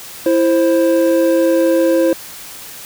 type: tone pair together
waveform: triangle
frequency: 331.7 / 527 Hz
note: E4 / C5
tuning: +11 / +12 cents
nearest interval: minor sixth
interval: 801 cents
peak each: -11 dBFS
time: 0.26-2.13 s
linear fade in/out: 2 ms
effects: white hiss -33 dBFS RMS until 2.85 s